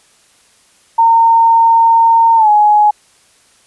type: tone with pitch glide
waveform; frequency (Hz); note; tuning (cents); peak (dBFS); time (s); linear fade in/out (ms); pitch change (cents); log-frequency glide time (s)
sine; 915 to 839.1; A#5 to G#5; -32 to +18; -5; 0.98-2.91; 10; -150; 2.36-2.49
effects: white hiss -50 dBFS RMS until 3.66 s + resampled to 24000 Hz